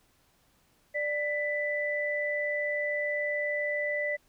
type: tone pair together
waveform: sine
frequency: 591 / 1987.9 Hz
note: D5 / B6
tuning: +11 / +11 cents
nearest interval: octave + major sixth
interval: 2100 cents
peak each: -31 / -30 dBFS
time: 0.94-4.17 s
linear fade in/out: 20 ms
effects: pink hiss -67 dBFS RMS until 4.28 s